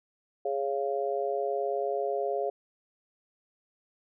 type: chord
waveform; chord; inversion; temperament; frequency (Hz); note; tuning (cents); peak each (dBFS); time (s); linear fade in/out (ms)
sine; Db major; second; just; 415.8 / 554.4 / 693; Ab4 / Db5 / F5; +2 / 0 / -14; -31 / -32 / -32; 0.45-2.5; 5
effects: none